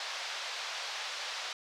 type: band-pass noise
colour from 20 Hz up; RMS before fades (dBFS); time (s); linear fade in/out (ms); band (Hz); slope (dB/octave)
white; -39; 0-1.53; 2; 590 to 5100; 24
effects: none